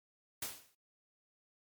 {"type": "noise with exponential decay", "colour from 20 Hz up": "white", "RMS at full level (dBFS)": -36, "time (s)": [0.42, 0.75], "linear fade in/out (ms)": 5, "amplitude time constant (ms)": 70, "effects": ["MP3 96 kbps"]}